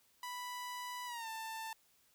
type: tone with pitch glide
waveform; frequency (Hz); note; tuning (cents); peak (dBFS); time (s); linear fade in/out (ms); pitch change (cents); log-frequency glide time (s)
sawtooth; 987.8 to 890.3; B5 to A5; 0 to +20; -38; 0.23-1.73; 2; -180; 1.06-1.28
effects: white hiss -71 dBFS RMS until 2.14 s